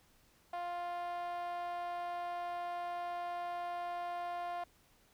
5% pulse tone with band-pass filter, 350 Hz, F4, 4 cents sharp, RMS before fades -40 dBFS, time 0.53-4.64 s, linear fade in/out 5 ms, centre 780 Hz, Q 9.7, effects pink hiss -68 dBFS RMS until 5.13 s

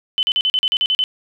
sine tone bursts, 3033 Hz, F#7, 42 cents sharp, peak -14 dBFS, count 10, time 0.18-1.039 s, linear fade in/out 0 ms, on 49 ms, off 41 ms, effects none

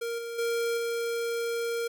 square tone with level steps, 466.2 Hz, A#4, in tune, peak -31 / -35 / -27 / -29 dBFS, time 0.01-1.88 s, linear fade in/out 10 ms, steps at 0.18 / 0.38 / 0.77 s, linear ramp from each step 10 ms, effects none

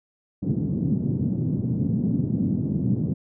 white band-pass noise, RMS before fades -24 dBFS, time 0.42-3.14 s, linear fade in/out 10 ms, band 110 to 240 Hz, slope 24 dB/octave, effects none

